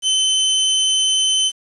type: tone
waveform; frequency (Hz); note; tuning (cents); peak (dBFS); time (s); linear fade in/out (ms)
sawtooth; 3058; G7; -44; -11; 0.02-1.52; 50
effects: resampled to 24000 Hz + 7-bit